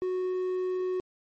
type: tone with quantisation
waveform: triangle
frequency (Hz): 368.3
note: F#4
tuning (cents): -8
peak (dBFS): -25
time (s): 0.02-1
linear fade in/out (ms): 0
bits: 9
effects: MP3 32 kbps